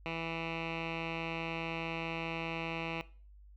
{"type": "tone with low-pass filter", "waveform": "10% pulse", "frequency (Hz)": 164.81, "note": "E3", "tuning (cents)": 0, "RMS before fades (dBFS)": -38, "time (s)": [0.06, 3.01], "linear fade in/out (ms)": 0, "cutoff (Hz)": 2700, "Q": 3.7, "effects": ["noise-tail reverb RT60 0.4 s tail -19 dB re dry", "added 50 Hz sine -53 dBFS peak until 3.56 s"]}